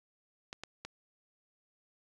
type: clicks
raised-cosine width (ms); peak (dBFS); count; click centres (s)
0.2; -24; 3; 0.529 / 0.636 / 0.85
effects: resampled to 24000 Hz